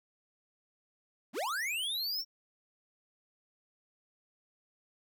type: linear sweep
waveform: square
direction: up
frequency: 167.2 to 5588 Hz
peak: -33 dBFS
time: 1.33-2.25 s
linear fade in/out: 50 ms
effects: none